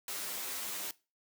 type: noise with comb filter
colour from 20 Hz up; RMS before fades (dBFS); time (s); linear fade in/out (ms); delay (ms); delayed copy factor
white; -39; 0.08-0.91; 2; 10; +0.75
effects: noise-tail reverb RT60 0.3 s tail -21 dB re dry + high-pass 200 Hz 12 dB/octave